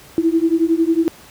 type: beating tone pair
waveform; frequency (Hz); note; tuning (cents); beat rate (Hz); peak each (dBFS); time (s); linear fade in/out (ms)
sine; 323.6 / 334.6; E4 / E4; -32 / +26; 11; -16; 0.18-1.08; 0
effects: pink hiss -43 dBFS RMS until 1.3 s + high-pass 60 Hz 12 dB/octave